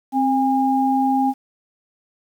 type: tone pair together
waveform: sine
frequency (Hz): 263.9 / 813.5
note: C4 / G#5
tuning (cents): +15 / -36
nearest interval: octave + perfect fifth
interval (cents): 1949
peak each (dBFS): -18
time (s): 0.12-1.34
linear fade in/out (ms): 50
effects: 8-bit